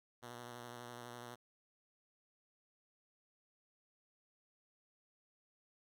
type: tone with vibrato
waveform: 5% pulse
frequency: 120.6 Hz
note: B2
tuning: 41 cents flat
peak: -37 dBFS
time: 0.22-1.36 s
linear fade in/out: 20 ms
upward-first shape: square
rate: 12 Hz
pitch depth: 21 cents each way
effects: none